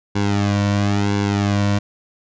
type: tone with flanger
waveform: sawtooth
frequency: 101.3 Hz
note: G#2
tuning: 43 cents flat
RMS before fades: -18 dBFS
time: 0.15-1.79 s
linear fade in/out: 10 ms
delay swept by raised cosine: 1.6 to 2.43 ms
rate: 0.98 Hz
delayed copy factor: -0.95
effects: resampled to 16000 Hz